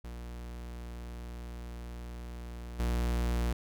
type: tone with level steps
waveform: 45% pulse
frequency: 59.4 Hz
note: A#1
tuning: 33 cents sharp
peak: -40 / -28 dBFS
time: 0.04-3.53 s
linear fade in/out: 5 ms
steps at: 2.79 s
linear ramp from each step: 10 ms
effects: none